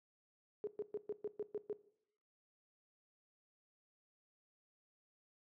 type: tone bursts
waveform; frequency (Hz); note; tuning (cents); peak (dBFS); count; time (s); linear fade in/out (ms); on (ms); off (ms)
sine; 419.6; G#4; +18; -37; 8; 0.64-1.728; 0; 31; 120
effects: noise-tail reverb RT60 0.7 s tail -18 dB re dry + high-pass 150 Hz 12 dB/octave